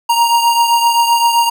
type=beating tone pair; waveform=square; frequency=935 / 942.7 Hz; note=A#5 / A#5; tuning=+5 / +19 cents; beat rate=7.7 Hz; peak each=-11 / -18 dBFS; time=0.09-1.5 s; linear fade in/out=10 ms; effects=none